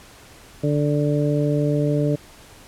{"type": "harmonic tone", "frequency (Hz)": 146.83, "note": "D3", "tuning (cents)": 0, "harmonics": [1, 2, 3, 4], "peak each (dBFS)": [-20, -23, -25, -26], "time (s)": [0.63, 2.16], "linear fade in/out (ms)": 10, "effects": ["pink hiss -46 dBFS RMS until 2.67 s", "low-pass 12000 Hz 12 dB/octave"]}